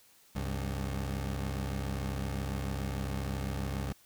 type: tone pair together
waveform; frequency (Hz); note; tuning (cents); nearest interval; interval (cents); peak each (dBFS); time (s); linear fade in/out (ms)
20% pulse; 67.3 / 97.73; C2 / G2; +49 / -5; tritone; 646; -29 / -34; 0.35-3.93; 10
effects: white hiss -62 dBFS RMS until 4.05 s